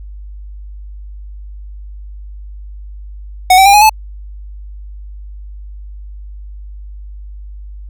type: tone with pitch steps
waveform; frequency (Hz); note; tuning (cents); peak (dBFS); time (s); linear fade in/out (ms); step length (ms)
square; 740 / 770.1 / 801.4 / 834 / 867.9; F#5 / G5 / G5 / G#5 / A5; 0 / -31 / +38 / +7 / -24; -4; 3.5-3.895; 5; 79
effects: added 50 Hz sine -27 dBFS peak until 7.89 s